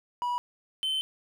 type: tone pair in turn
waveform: triangle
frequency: 974 / 3074 Hz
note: B5 / G7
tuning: -24 / -35 cents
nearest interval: octave + minor sixth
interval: 1989 cents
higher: second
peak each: -25 dBFS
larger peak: neither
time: 0.22-0.38 / 0.83-1.01 s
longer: second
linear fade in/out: 0 ms
effects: none

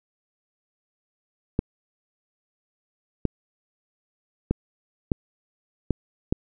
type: clicks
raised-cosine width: 3 ms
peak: -8 dBFS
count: 6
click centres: 1.591 / 3.253 / 4.51 / 5.118 / 5.907 / 6.325 s
effects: none

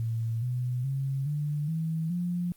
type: tone with pitch steps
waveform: sine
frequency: 114.1 / 124.43 / 135.69 / 147.97 / 161.36 / 175.97 Hz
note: A#2 / B2 / C#3 / D3 / E3 / F3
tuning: -37 / +13 / -37 / +13 / -37 / +13 cents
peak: -27 dBFS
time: 0-2.52 s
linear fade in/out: 0 ms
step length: 420 ms
effects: white hiss -61 dBFS RMS until 2.56 s + Opus 48 kbps

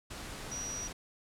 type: tone in noise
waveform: sine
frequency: 5800 Hz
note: F#8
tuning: 35 cents flat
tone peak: -37 dBFS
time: 0.51-0.88 s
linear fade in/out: 10 ms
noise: pink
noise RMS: -43 dBFS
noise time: 0.1-0.93 s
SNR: +3 dB
effects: low-pass 10000 Hz 12 dB/octave

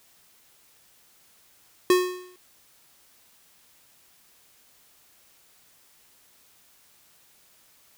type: tone with exponential decay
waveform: square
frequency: 363.5 Hz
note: F#4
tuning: 31 cents flat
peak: -14 dBFS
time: 1.9-2.36 s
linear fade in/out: 2 ms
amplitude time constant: 100 ms
effects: white hiss -59 dBFS RMS until 7.97 s

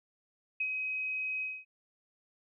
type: tone with ADSR envelope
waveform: sine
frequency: 2531 Hz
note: D#7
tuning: 29 cents sharp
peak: -28 dBFS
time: 0.6-1.65 s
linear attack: 7 ms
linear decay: 60 ms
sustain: -4 dB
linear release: 230 ms
effects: none

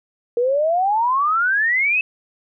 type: exponential sweep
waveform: sine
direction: up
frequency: 466.2 to 2637 Hz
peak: -15 dBFS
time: 0.37-2.01 s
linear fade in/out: 2 ms
effects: none

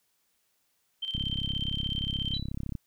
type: tone with tremolo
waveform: sine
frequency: 3125 Hz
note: G7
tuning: 6 cents flat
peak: -29 dBFS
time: 1.02-2.38 s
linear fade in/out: 10 ms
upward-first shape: square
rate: 17 Hz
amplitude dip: 60%
type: click train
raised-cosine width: 5 ms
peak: -22 dBFS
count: 55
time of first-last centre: 1.15-2.752 s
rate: 33.7 Hz
type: tone with exponential decay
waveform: sine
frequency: 3951 Hz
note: B7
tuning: in tune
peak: -28 dBFS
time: 2.34-2.52 s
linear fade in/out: 5 ms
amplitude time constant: 38 ms
effects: white hiss -73 dBFS RMS until 2.86 s

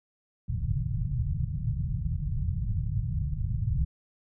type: low-pass noise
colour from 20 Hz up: white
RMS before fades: -29 dBFS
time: 0.48-3.85 s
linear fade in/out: 10 ms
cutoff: 150 Hz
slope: 48 dB/octave
effects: none

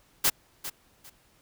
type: noise with echo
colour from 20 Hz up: white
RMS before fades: -22 dBFS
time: 0.24-0.3 s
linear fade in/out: 10 ms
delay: 400 ms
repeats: 2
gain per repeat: -13 dB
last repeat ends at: 1.1 s
effects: pink hiss -63 dBFS RMS until 1.41 s

